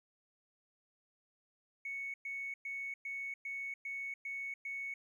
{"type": "tone bursts", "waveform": "triangle", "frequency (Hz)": 2217, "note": "C#7", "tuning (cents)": 0, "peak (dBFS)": -35, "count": 8, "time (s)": [1.85, 4.94], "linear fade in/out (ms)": 5, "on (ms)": 290, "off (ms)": 110, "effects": ["tanh soft clip ceiling -36 dBFS"]}